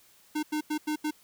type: tone bursts at uneven times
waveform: square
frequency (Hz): 304.2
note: D#4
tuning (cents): -39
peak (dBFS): -28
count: 5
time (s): 0.35-0.43 / 0.52-0.61 / 0.7-0.78 / 0.87-0.96 / 1.04-1.11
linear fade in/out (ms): 10
effects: white hiss -60 dBFS RMS until 1.23 s